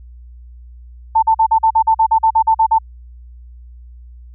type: tone bursts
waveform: sine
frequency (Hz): 890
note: A5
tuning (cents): +20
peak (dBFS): -8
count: 14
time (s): 1.15-2.786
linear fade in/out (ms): 10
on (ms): 76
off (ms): 44
effects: added 60 Hz sine -35 dBFS peak until 4.34 s